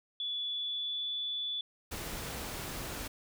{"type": "tone with pitch glide", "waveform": "sine", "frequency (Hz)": [3434, 3460], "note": ["A7", "A7"], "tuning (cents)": [-43, -30], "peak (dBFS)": -33, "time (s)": [0.2, 1.61], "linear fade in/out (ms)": 2, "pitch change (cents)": 13, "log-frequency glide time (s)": [0.45, 1.11]}
{"type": "noise", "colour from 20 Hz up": "pink", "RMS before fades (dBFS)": -40, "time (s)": [1.91, 3.08], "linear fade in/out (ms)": 10}
{"effects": []}